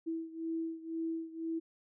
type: beating tone pair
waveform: sine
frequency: 326.3 / 328.3 Hz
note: E4 / E4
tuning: -18 / -7 cents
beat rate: 2 Hz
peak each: -37 / -40 dBFS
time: 0.06-1.6 s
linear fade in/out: 20 ms
effects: none